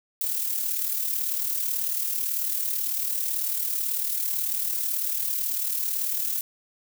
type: noise with amplitude modulation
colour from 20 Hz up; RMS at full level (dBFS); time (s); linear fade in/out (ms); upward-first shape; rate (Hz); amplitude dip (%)
violet; -25; 0.21-6.41; 2; sine; 38.1; 50
effects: none